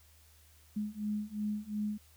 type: beating tone pair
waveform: sine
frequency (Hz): 208.6 / 211.4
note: G#3 / G#3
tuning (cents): +8 / +31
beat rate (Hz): 2.8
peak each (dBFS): -37 / -36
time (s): 0.76-1.98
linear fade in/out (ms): 10
effects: added 77 Hz sine -61 dBFS peak until 2.16 s + white hiss -64 dBFS RMS until 2.16 s